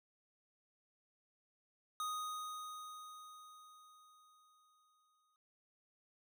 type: tone with exponential decay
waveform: square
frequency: 1244.5 Hz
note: D#6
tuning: in tune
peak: -38 dBFS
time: 2-5.36 s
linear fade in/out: 1 ms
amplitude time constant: 730 ms
effects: none